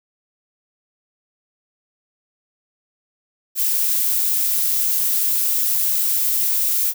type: noise with high-pass filter sweep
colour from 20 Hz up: violet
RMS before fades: -19 dBFS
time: 3.55-6.94 s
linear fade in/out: 50 ms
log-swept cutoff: 1300 to 270 Hz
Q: 0.84
effects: none